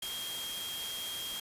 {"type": "tone in noise", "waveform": "sine", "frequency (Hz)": 3236, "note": "G#7", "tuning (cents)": -46, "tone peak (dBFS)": -38, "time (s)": [0.02, 1.4], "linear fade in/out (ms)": 5, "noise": "white", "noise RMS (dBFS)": -41, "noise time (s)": [0.02, 1.4], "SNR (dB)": 0, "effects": ["resampled to 32000 Hz"]}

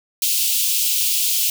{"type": "high-pass noise", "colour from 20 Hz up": "white", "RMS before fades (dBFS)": -19, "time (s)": [0.22, 1.5], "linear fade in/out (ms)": 2, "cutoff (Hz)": 2600, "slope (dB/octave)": 48, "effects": []}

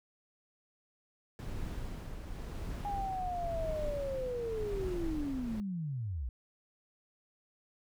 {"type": "noise with tremolo", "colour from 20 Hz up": "brown", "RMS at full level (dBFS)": -38, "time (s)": [1.39, 5.6], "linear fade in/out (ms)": 0, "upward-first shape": "triangle", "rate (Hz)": 0.93, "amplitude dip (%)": 45}
{"type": "linear sweep", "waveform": "sine", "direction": "down", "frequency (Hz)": [820, 55], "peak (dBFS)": -34, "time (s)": [2.85, 6.29], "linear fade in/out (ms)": 0}
{"effects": []}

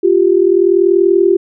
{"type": "tone pair together", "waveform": "sine", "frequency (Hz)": [350.2, 390.8], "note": ["F4", "G4"], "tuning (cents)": [5, -5], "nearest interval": "major second", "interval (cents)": 190, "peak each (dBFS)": -10, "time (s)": [0.03, 1.37], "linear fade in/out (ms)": 10, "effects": []}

